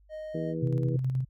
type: tone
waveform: triangle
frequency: 621 Hz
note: D#5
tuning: 3 cents flat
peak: -34 dBFS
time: 0.09-0.55 s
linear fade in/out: 50 ms
type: harmonic tone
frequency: 81 Hz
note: E2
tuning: 30 cents flat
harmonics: 2 / 3 / 4 / 5 / 6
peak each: -33 / -42 / -35 / -41 / -36 dBFS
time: 0.34-0.97 s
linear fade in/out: 10 ms
type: tone with tremolo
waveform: sine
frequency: 130 Hz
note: C3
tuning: 11 cents flat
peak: -24 dBFS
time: 0.62-1.25 s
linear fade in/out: 10 ms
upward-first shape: square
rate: 9.4 Hz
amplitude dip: 35%
effects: added 50 Hz sine -57 dBFS peak until 1.29 s